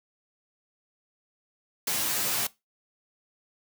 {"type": "noise with comb filter", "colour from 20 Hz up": "white", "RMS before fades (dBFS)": -28, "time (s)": [1.87, 2.47], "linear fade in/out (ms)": 5, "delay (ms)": 11, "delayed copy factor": -0.85, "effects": ["noise-tail reverb RT60 0.2 s tail -19 dB re dry", "high-pass 80 Hz 12 dB/octave"]}